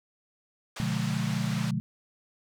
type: band-pass noise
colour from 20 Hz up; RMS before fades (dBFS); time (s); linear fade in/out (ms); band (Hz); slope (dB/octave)
pink; -40; 0.76-1.71; 5; 760 to 6500; 12
type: chord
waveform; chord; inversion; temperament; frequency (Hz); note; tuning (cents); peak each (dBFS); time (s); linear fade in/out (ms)
sine; B diminished seventh; none; just; 123.47 / 148.16 / 177.8 / 213.4; B2 / D3 / F3 / Ab3; 0 / +16 / +31 / +47; -32; 0.8-1.8; 0
effects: none